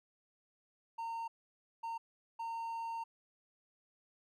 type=tone bursts at uneven times; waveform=triangle; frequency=916 Hz; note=A#5; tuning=31 cents flat; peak=-36 dBFS; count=3; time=0.98-1.28 / 1.83-1.98 / 2.39-3.04 s; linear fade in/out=10 ms; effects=none